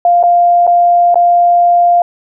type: tone with dropouts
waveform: sine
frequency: 698.5 Hz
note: F5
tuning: in tune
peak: -5 dBFS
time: 0.05-2.02 s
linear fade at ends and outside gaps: 2 ms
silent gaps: 0.229-0.236 / 0.668-0.675 / 1.144-1.156 s
effects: none